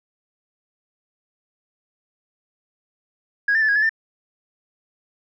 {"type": "tone with pitch steps", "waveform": "sine", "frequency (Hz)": [1650, 1786, 1742, 1649, 1718, 1790], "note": ["G#6", "A6", "A6", "G#6", "A6", "A6"], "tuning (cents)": [-12, 25, -18, -13, -42, 29], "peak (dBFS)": -14, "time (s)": [3.48, 3.894], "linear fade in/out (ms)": 5, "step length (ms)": 69, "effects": ["tanh soft clip ceiling -12 dBFS"]}